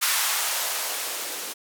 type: noise with band-pass filter sweep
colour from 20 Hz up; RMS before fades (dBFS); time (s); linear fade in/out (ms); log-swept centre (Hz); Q
violet; -27; 0.01-1.54; 20; 1200 to 320; 1.3
effects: none